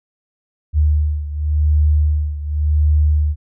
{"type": "beating tone pair", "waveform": "sine", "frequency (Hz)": [75.1, 76], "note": ["D2", "D#2"], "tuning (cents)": [39, -40], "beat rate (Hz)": 0.9, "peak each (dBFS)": [-14, -18], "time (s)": [0.73, 3.36], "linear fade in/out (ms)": 50, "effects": []}